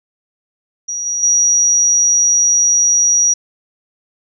sine tone with level steps, 5770 Hz, F#8, 44 cents flat, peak -19 / -16 / -9 dBFS, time 0.88-3.34 s, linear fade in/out 10 ms, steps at 1.06 / 1.23 s, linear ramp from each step 2 ms, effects none

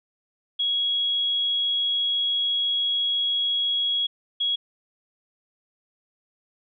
sine tone pair in turn, 3322 / 3322 Hz, G#7 / G#7, 0 / 0 cents, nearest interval unison, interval 0 cents, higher neither, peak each -21 dBFS, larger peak neither, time 0.59-4.07 / 4.4-4.56 s, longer first, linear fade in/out 10 ms, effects none

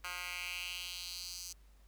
10% pulse tone with high-pass filter sweep, 178.6 Hz, F3, 39 cents sharp, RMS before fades -43 dBFS, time 0.04-1.53 s, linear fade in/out 5 ms, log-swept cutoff 1600 to 5800 Hz, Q 2.8, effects added 50 Hz sine -58 dBFS peak until 1.87 s + pink hiss -71 dBFS RMS until 1.87 s

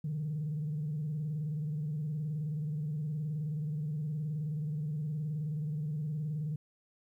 sine tone with vibrato, 151.4 Hz, D#3, 47 cents flat, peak -31 dBFS, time 0.04-6.56 s, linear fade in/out 5 ms, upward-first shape square, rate 19 Hz, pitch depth 75 cents each way, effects tanh soft clip ceiling -29 dBFS + 12-bit

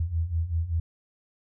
sine beating tone pair, 79.6 / 84.8 Hz, D#2 / E2, +40 / +50 cents, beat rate 5.2 Hz, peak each -30 / -26 dBFS, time 0-0.8 s, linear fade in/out 5 ms, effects none

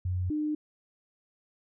sine tone pair in turn, 91 / 302.7 Hz, F#2 / D#4, -28 / -48 cents, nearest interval octave + major sixth, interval 2080 cents, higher second, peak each -27 dBFS, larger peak neither, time 0.05-0.3 / 0.3-0.55 s, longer neither, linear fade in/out 5 ms, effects none

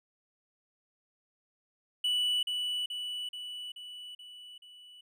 triangle tone with echo, 2960 Hz, F#7, in tune, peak -25 dBFS, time 2.04-2.43 s, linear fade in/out 5 ms, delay 430 ms, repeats 6, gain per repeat -4 dB, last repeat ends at 5.01 s, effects none

